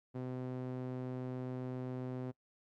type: tone with band-pass filter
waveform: sawtooth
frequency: 127.4 Hz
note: C3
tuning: 46 cents flat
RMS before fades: -41 dBFS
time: 0.14-2.32 s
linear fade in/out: 20 ms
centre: 300 Hz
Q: 0.85
effects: noise-tail reverb RT60 0.1 s tail -23 dB re dry + Opus 48 kbps